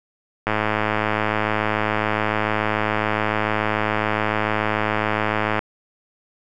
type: click train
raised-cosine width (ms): 0.5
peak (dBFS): -5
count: 549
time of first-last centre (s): 0.47-5.591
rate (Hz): 107
effects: none